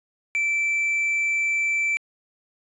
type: tone with tanh clipping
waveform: triangle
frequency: 2330 Hz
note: D7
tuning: 14 cents flat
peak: -21 dBFS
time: 0.35-1.97 s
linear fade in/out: 0 ms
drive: 7 dB
effects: resampled to 22050 Hz